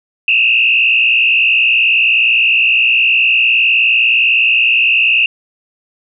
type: tone with frequency modulation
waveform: sine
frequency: 2671 Hz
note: E7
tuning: 22 cents sharp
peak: -8 dBFS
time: 0.28-5.26 s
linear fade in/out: 2 ms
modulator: 59.7 Hz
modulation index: 2.3
effects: none